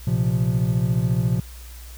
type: chord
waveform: triangle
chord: Bb suspended second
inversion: none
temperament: equal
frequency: 116.54 / 130.81 / 174.61 Hz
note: Bb2 / C3 / F3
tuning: 0 / 0 / 0 cents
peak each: -20 / -20 / -22 dBFS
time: 0.07-1.4 s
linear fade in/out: 5 ms
effects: added 60 Hz sine -37 dBFS peak until 1.97 s + white hiss -46 dBFS RMS until 1.97 s